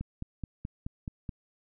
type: click train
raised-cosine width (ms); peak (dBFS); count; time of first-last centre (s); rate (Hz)
5; -23; 7; 0.01-1.292; 4.68
effects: none